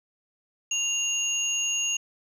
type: tone pair together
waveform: sine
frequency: 2794 / 6645 Hz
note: F7 / G#8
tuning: 0 / 0 cents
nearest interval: octave + minor third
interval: 1500 cents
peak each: -26 dBFS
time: 0.71-1.97 s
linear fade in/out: 5 ms
effects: tanh soft clip ceiling -18 dBFS